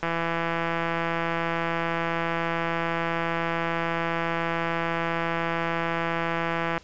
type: click train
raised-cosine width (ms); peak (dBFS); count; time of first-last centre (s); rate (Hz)
0.5; -12; 1128; 0.03-6.779; 167
effects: pink hiss -52 dBFS RMS until 6.83 s + resampled to 16000 Hz